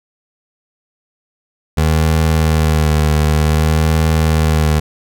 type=tone with vibrato; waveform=25% pulse; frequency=77.78 Hz; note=D#2; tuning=in tune; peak=-7 dBFS; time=1.77-4.8 s; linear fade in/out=10 ms; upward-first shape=sine; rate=0.54 Hz; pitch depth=40 cents each way; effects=none